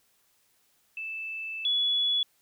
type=tone pair in turn; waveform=sine; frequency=2637 / 3400 Hz; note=E7 / G#7; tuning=0 / +40 cents; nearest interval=major third; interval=440 cents; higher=second; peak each=-33 / -23 dBFS; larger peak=second; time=0.97-1.65 / 1.65-2.23 s; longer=first; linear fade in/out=2 ms; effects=white hiss -68 dBFS RMS until 2.41 s